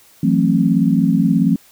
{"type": "chord", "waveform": "sine", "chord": "F# half-diminished seventh", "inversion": "third", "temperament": "just", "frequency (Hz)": [166.5, 185, 222, 266.4], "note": ["E3", "F#3", "A3", "C4"], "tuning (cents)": [18, 0, 16, 31], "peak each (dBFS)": -17, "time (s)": [0.23, 1.56], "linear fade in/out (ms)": 5, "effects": ["white hiss -49 dBFS RMS until 1.71 s"]}